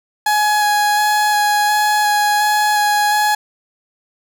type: tone with vibrato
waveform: 30% pulse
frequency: 837 Hz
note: G#5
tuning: 13 cents sharp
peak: -10 dBFS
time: 0.26-3.35 s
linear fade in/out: 5 ms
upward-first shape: square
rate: 1.4 Hz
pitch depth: 10 cents each way
effects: 7-bit